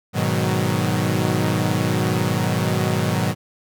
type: chord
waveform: sawtooth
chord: G# minor seventh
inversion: none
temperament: equal with one note detuned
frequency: 103.83 / 123.47 / 155.56 / 185.85 Hz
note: G#2 / B2 / D#3 / F#3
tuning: 0 / 0 / 0 / +8 cents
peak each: -20 dBFS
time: 0.13-3.35 s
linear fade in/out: 50 ms
effects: none